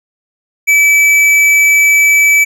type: tone with tanh clipping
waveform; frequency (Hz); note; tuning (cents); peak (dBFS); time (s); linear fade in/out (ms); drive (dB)
sine; 2303; D7; -34; -7; 0.67-2.45; 20; 13
effects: none